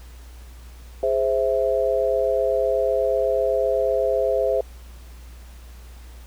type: chord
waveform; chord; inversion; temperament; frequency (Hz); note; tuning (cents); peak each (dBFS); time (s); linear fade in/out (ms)
sine; Ab augmented; none; equal; 415.3 / 523.3 / 659.3; Ab4 / C5 / E5; 0 / 0 / 0; -24 / -21 / -23; 1.03-4.61; 2
effects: added 60 Hz sine -39 dBFS peak until 6.26 s + pink hiss -51 dBFS RMS until 6.26 s